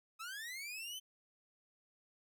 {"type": "linear sweep", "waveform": "sawtooth", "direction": "up", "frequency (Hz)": [1262, 3105], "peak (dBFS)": -40, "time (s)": [0.19, 1], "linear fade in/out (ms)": 20, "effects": []}